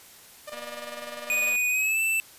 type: tone with tremolo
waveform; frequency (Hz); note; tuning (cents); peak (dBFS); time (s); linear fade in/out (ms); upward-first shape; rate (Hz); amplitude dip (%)
sawtooth; 600; D5; +37; -31; 0.47-1.53; 10; square; 20; 70
type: click train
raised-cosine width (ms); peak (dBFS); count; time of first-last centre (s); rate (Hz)
0.3; -27; 248; 0.53-1.559; 240
type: tone with pitch glide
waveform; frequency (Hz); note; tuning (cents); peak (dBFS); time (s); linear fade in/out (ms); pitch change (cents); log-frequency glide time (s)
square; 2477 to 2655; D#7 to E7; -8 to +12; -23; 1.3-2.2; 0; +120; 1.69-2
effects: white hiss -50 dBFS RMS until 2.38 s + resampled to 32000 Hz